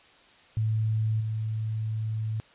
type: tone with level steps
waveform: sine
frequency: 109.7 Hz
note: A2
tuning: 5 cents flat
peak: -23 / -27 dBFS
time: 0.57-2.4 s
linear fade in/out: 0 ms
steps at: 1.2 s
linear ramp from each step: 10 ms
effects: white hiss -56 dBFS RMS until 2.54 s + resampled to 8000 Hz